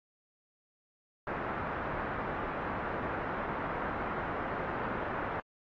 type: low-pass noise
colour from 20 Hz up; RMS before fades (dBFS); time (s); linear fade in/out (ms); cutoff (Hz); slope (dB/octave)
white; -36; 1.27-5.4; 2; 1500; 24
effects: AAC 32 kbps